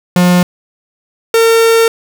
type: tone pair in turn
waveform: 45% pulse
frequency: 178.4 / 455.3 Hz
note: F3 / A#4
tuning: +37 / -41 cents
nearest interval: octave + major third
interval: 1622 cents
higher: second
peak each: -6 dBFS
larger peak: neither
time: 0.16-0.43 / 1.34-1.88 s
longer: second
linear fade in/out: 2 ms
effects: none